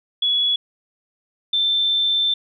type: tone pair in turn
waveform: sine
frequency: 3384 / 3552 Hz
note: G#7 / A7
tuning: +32 / +16 cents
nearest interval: minor second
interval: 84 cents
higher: second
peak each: -16 dBFS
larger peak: neither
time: 0.22-0.56 / 1.53-2.34 s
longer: second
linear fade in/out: 5 ms
effects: none